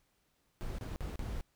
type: noise with dropouts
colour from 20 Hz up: brown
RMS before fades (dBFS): -39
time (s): 0.61-1.41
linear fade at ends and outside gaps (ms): 0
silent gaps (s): 0.784-0.81 / 0.96-1.007 / 1.157-1.193
effects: pink hiss -75 dBFS RMS until 1.55 s

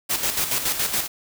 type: noise with tremolo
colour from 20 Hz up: white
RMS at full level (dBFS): -22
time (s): 0.09-1.08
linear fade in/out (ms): 20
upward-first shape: square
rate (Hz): 7.1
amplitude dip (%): 55
effects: none

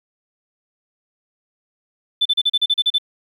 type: tone bursts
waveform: sine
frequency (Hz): 3520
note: A7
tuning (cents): 0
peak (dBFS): -12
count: 10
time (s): 2.21-2.984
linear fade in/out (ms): 10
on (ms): 45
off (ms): 36
effects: tanh soft clip ceiling -8 dBFS + 9-bit

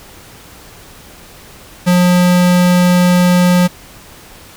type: tone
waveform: square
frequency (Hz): 178.7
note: F3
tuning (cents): +40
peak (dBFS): -8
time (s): 1.86-3.68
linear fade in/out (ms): 20
effects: pink hiss -38 dBFS RMS until 4.56 s

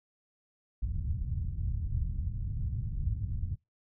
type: low-pass noise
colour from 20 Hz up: white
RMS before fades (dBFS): -33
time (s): 0.82-3.56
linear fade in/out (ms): 5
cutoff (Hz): 110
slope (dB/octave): 24
effects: noise-tail reverb RT60 0.2 s tail -24 dB re dry

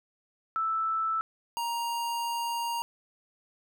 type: tone pair in turn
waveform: sine / square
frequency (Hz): 1318.5 / 937.2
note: E6 / A#5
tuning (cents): 0 / +9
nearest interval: tritone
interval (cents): 591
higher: first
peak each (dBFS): -26 / -30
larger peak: first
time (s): 0.56-1.21 / 1.57-2.82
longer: second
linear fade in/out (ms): 0
effects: none

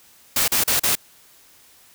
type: noise bursts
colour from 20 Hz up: white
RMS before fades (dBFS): -19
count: 4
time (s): 0.36-0.954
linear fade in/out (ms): 5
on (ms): 120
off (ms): 38
effects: white hiss -52 dBFS RMS until 1.94 s

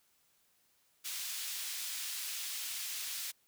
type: high-pass noise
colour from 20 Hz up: pink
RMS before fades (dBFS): -40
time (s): 1.04-3.32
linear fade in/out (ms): 20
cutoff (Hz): 3100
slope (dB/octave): 12
effects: white hiss -72 dBFS RMS until 3.47 s

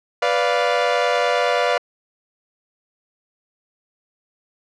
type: chord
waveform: sawtooth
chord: B diminished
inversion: none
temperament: equal with one note detuned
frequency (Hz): 493.9 / 583.6 / 698.5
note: B4 / D5 / F5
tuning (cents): 0 / -11 / 0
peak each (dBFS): -17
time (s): 0.22-1.78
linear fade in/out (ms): 5
effects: low-pass 4000 Hz 12 dB/octave

